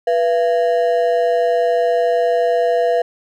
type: ring-modulated tone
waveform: triangle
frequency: 584 Hz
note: D5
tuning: 10 cents flat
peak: -8 dBFS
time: 0.07-3.02 s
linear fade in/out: 5 ms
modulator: 94.5 Hz
effects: none